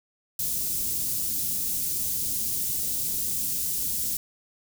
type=band-stop noise; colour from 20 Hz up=white; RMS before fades=-28 dBFS; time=0.39-4.17 s; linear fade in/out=2 ms; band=230 to 6900 Hz; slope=12 dB/octave; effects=none